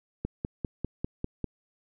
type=click train; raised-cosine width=3 ms; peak=-17 dBFS; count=7; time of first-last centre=0.25-1.443 s; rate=5.03 Hz; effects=none